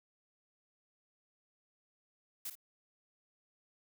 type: noise with echo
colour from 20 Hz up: blue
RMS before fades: -41 dBFS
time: 2.45-2.5 s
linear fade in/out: 5 ms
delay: 54 ms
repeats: 1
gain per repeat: -10 dB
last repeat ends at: 2.554 s
effects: none